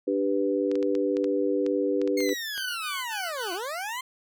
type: chord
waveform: sine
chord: G major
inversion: second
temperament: equal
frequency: 293.7 / 392 / 493.9 Hz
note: D4 / G4 / B4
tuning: 0 / 0 / 0 cents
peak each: -27 dBFS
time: 0.07-2.34 s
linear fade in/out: 10 ms
type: clicks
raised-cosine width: 0.2 ms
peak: -23 dBFS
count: 12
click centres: 0.715 / 0.755 / 0.828 / 0.952 / 1.169 / 1.243 / 1.664 / 2.016 / 2.076 / 2.205 / 2.292 / 2.578 s
type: linear two-way sweep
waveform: 20% pulse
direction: down then up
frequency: 2164 to 332.8 to 1055 Hz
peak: -26 dBFS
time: 2.17-4.01 s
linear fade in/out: 5 ms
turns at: 3.53 s
type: tone bursts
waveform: 20% pulse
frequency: 1496 Hz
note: F#6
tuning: 19 cents sharp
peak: -29 dBFS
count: 4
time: 2.54-3.599 s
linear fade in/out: 50 ms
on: 240 ms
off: 33 ms
effects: none